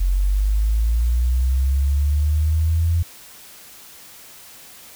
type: linear sweep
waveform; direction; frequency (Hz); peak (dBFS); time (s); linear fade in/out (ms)
sine; up; 44.33 to 85.2; -15; 0-3.03; 10
effects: white hiss -43 dBFS RMS until 4.95 s